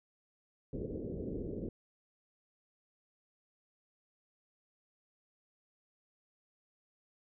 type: low-pass noise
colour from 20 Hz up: white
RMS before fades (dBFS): -40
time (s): 0.73-1.69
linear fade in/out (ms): 2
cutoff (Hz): 480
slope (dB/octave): 48
effects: none